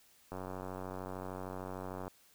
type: click train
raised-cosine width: 1 ms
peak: -28 dBFS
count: 165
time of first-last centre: 0.32-2.08 s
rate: 93.2 Hz
effects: white hiss -65 dBFS RMS until 2.34 s